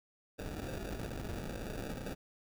pink noise with sample-and-hold, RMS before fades -41 dBFS, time 0.38-2.15 s, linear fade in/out 20 ms, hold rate 1050 Hz, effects none

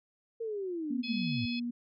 sine linear sweep, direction down, 465.3 to 99.4 Hz, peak -33 dBFS, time 0.4-1.46 s, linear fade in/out 10 ms
sine tone, 239.6 Hz, A#3, 48 cents sharp, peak -32 dBFS, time 0.9-1.71 s, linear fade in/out 10 ms
harmonic tone, 848 Hz, G#5, 36 cents sharp, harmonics 3 / 4 / 5 / 6, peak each -40 / -42 / -44 / -46 dBFS, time 1.03-1.6 s, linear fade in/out 10 ms
effects none

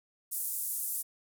pink band-pass noise, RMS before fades -35 dBFS, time 0.31-1.03 s, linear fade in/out 20 ms, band 9400 to 16000 Hz, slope 24 dB/octave, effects none

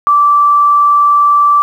sine tone, 1165 Hz, D6, 14 cents flat, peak -5 dBFS, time 0.07-1.62 s, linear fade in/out 0 ms, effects 7-bit

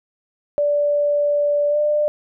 sine tone with pitch glide, 583 to 596.3 Hz, D5 to D5, -13 to +26 cents, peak -15 dBFS, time 0.58-2.08 s, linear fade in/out 0 ms, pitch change +39 cents, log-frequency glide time 1.69-1.78 s, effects none

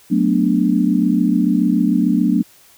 sine chord, B minor seventh, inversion second, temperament equal, 185 / 220 / 246.9 / 293.7 Hz, F#3 / A3 / B3 / D4, 0 / 0 / 0 / 0 cents, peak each -18 dBFS, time 0.1-2.43 s, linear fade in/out 20 ms, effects white hiss -49 dBFS RMS until 2.77 s

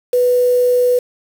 sine tone with quantisation, 493.9 Hz, B4, in tune, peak -10 dBFS, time 0.13-0.99 s, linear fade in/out 5 ms, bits 5, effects none

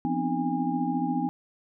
sine tone cluster, 172.9 / 250.2 / 264.4 / 307.8 / 814 Hz, F3 / B3 / C4 / D#4 / G#5, -17 / +23 / +18 / -19 / -35 cents, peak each -33 / -30 / -30 / -32 / -31 dBFS, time 0.05-1.29 s, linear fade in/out 0 ms, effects none

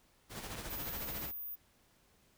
pink noise with tremolo, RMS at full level -42 dBFS, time 0.29-1.32 s, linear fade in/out 50 ms, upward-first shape sine, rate 14 Hz, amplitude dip 50%
clicks, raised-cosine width 0.3 ms, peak -30 dBFS, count 2, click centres 0.547 / 0.554 s
sine tone, 14917 Hz, A#9, in tune, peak -40 dBFS, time 0.69-1.56 s, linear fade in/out 20 ms
effects pink hiss -69 dBFS RMS until 2.37 s

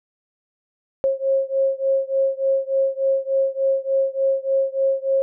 sine beating tone pair, 538 / 541.4 Hz, C5 / C#5, +48 / -41 cents, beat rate 3.4 Hz, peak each -20 / -21 dBFS, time 1.04-5.22 s, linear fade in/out 0 ms, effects none

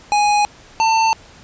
square tone pair in turn, 830 / 894.2 Hz, G#5 / A5, -1 / +28 cents, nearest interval minor second, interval 129 cents, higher second, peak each -13 dBFS, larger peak neither, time 0.12-0.45 / 0.8-1.13 s, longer neither, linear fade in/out 0 ms, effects pink hiss -44 dBFS RMS until 1.43 s + resampled to 16000 Hz

